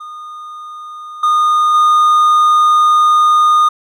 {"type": "tone with level steps", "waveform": "triangle", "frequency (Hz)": 1225, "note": "D#6", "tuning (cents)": -27, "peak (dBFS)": [-25, -7, -5], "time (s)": [0, 3.69], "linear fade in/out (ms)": 10, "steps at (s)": [1.23, 1.74], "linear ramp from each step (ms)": 5, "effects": []}